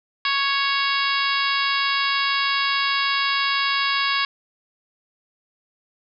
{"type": "harmonic tone with a mistuned harmonic", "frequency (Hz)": 554.4, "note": "C#5", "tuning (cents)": 0, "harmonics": [2, 3, 4, 5, 6, 7, 8, 9], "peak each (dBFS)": [-24, -26, -27, -28, -29, -29, -30, -31], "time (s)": [0.25, 4.25], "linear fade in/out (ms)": 2, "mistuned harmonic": 8, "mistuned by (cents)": 20, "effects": []}